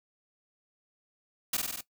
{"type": "noise with echo", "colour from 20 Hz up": "white", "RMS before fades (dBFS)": -29, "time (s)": [1.53, 1.57], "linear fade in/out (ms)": 5, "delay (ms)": 48, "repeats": 5, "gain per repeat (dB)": -2, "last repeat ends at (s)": 1.81, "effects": ["noise-tail reverb RT60 0.1 s tail -17 dB re dry"]}